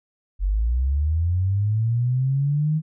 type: linear sweep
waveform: sine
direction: up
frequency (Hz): 44.53 to 158.6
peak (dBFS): -18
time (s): 0.39-2.82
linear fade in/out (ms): 50
effects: none